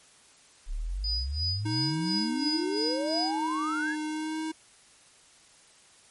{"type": "exponential sweep", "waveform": "sine", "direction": "up", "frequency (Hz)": [32.7, 1760], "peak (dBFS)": -29, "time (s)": [0.66, 3.96], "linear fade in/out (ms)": 50}
{"type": "tone with tremolo", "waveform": "sine", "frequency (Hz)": 4952, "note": "D#8", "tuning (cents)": -9, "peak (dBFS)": -27, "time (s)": [1.04, 3.31], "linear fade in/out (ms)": 2, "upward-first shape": "sine", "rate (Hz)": 2.9, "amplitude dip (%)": 95}
{"type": "tone with vibrato", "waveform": "square", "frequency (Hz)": 311.1, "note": "D#4", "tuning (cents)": 0, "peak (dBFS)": -31, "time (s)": [1.65, 4.52], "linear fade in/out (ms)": 10, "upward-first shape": "sine", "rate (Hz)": 0.78, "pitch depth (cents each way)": 30}
{"effects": ["white hiss -57 dBFS RMS until 6.1 s", "MP3 48 kbps"]}